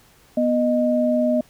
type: tone pair together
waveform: sine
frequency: 245.3 / 618 Hz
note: B3 / D#5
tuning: -12 / -12 cents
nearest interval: octave + major third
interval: 1600 cents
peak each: -19 dBFS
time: 0.37-1.41 s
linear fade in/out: 5 ms
effects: pink hiss -54 dBFS RMS until 1.49 s